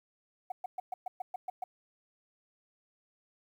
sine tone bursts, 743 Hz, F#5, 7 cents sharp, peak -32 dBFS, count 9, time 0.5-1.64 s, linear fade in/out 5 ms, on 20 ms, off 120 ms, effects tanh soft clip ceiling -29 dBFS + 11-bit

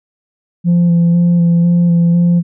sine tone with vibrato, 171.9 Hz, F3, 27 cents flat, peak -5 dBFS, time 0.64-2.43 s, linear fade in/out 50 ms, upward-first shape square, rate 2 Hz, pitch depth 15 cents each way, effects tanh soft clip ceiling -6 dBFS

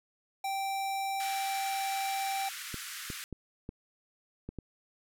square tone, 781 Hz, G5, 7 cents flat, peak -32 dBFS, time 0.44-2.49 s, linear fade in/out 5 ms
pink band-pass noise, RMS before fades -42 dBFS, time 1.2-3.24 s, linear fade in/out 0 ms, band 1300 to 15000 Hz, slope 48 dB/octave
clicks, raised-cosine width 3 ms, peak -26 dBFS, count 6, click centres 2.743 / 3.102 / 3.327 / 3.691 / 4.49 / 4.587 s
effects none

